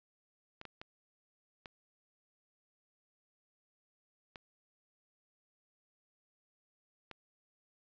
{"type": "clicks", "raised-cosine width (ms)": 0.3, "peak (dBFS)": -30, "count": 6, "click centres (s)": [0.614, 0.653, 0.815, 1.658, 4.358, 7.113], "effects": ["resampled to 16000 Hz"]}